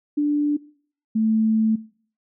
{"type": "tone pair in turn", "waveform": "sine", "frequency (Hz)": [293.7, 220], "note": ["D4", "A3"], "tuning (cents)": [0, 0], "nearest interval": "perfect fourth", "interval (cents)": 500, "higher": "first", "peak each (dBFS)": -17, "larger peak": "neither", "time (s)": [[0.17, 0.57], [1.15, 1.76]], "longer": "second", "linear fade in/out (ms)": 10, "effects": ["noise-tail reverb RT60 0.5 s tail -20 dB re dry"]}